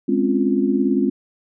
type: chord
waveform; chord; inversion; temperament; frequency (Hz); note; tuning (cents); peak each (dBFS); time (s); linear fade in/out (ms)
sine; Db major seventh; second; equal with one note detuned; 207.7 / 259.4 / 277.2 / 349.2; Ab3 / C4 / Db4 / F4; 0 / -15 / 0 / 0; -21 / -20 / -21 / -22; 0.08-1.1; 10
effects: none